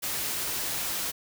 white noise, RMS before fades -31 dBFS, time 0.02-1.12 s, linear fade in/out 20 ms, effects none

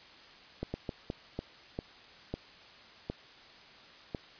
slowing click train, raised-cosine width 2 ms, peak -21 dBFS, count 9, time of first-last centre 0.63-4.148 s, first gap 110 ms, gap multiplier 1.38, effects white hiss -54 dBFS RMS until 4.39 s + resampled to 11025 Hz

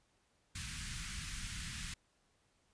pink band-stop noise, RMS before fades -43 dBFS, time 0.55-1.94 s, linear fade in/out 5 ms, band 190 to 1500 Hz, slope 24 dB/octave, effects pink hiss -75 dBFS RMS until 2.73 s + resampled to 22050 Hz

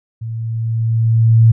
sine tone with level ramp, 113.5 Hz, A#2, 46 cents flat, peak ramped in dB -22 to -4 dBFS, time 0.21-1.52 s, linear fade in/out 10 ms, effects none

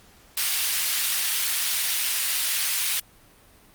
pink high-pass noise, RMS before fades -24 dBFS, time 0.37-3 s, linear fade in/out 5 ms, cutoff 2700 Hz, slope 12 dB/octave, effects pink hiss -54 dBFS RMS until 3.74 s + Opus 48 kbps

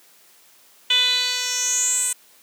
10% pulse tone with band-pass filter sweep, 497.3 Hz, B4, 12 cents sharp, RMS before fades -21 dBFS, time 0.9-2.13 s, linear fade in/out 5 ms, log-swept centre 3300 to 8900 Hz, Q 6.9, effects white hiss -53 dBFS RMS until 2.42 s + high-pass 200 Hz 12 dB/octave

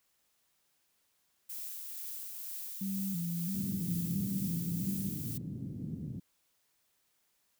violet noise with tremolo, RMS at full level -41 dBFS, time 1.49-5.38 s, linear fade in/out 10 ms, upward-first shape triangle, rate 2.1 Hz, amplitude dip 30%
sine tone with vibrato, 182.4 Hz, F#3, 24 cents flat, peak -33 dBFS, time 2.81-5.1 s, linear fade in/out 5 ms, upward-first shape square, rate 1.5 Hz, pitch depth 110 cents each way
pink band-pass noise, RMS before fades -40 dBFS, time 3.54-6.2 s, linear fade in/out 10 ms, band 110 to 250 Hz, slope 24 dB/octave
effects white hiss -75 dBFS RMS until 7.59 s

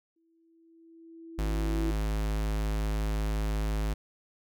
sine tone with exponential growth, 329.6 Hz, E4, in tune, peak -29 dBFS, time 0.16-1.91 s, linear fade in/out 5 ms, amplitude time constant 380 ms
square tone, 52.8 Hz, G#1, 29 cents sharp, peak -28 dBFS, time 1.38-3.94 s, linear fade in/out 10 ms
effects none

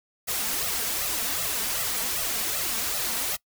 white noise with flanger, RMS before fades -28 dBFS, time 0.27-3.37 s, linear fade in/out 20 ms, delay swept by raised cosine 1.5 to 4.5 ms, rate 2.6 Hz, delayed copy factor +0.8, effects noise-tail reverb RT60 0.1 s tail -23 dB re dry

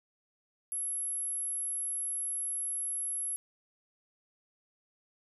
sine tone, 11175 Hz, F9, in tune, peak -32 dBFS, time 0.72-3.36 s, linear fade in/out 0 ms, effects none

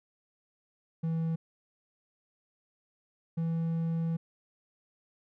triangle tone pair in turn, 163.2 / 164.81 Hz, E3 / E3, -17 / 0 cents, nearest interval unison, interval 17 cents, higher second, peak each -26 dBFS, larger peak neither, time 1.03-1.36 / 3.37-4.17 s, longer second, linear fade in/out 10 ms, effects none

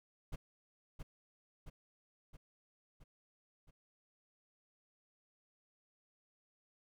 brown noise with echo, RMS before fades -40 dBFS, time 0.32-0.36 s, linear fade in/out 10 ms, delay 670 ms, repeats 5, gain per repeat -4 dB, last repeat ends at 3.71 s, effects none

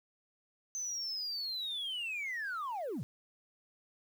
sine linear sweep, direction down, 6210 to 99 Hz, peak -34 dBFS, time 0.75-3.03 s, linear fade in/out 0 ms, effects tanh soft clip ceiling -32 dBFS + 10-bit

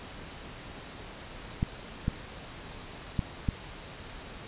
clicks, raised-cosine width 5 ms, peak -14 dBFS, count 4, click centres 1.629 / 2.081 / 3.192 / 3.488 s, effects pink hiss -44 dBFS RMS until 4.47 s + resampled to 8000 Hz

